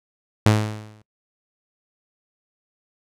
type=tone with exponential decay; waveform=sawtooth; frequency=107.2 Hz; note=A2; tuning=45 cents flat; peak=-7 dBFS; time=0.46-1.02 s; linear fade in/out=0 ms; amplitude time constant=120 ms; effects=noise-tail reverb RT60 0.1 s tail -24 dB re dry + low-pass 10000 Hz 12 dB/octave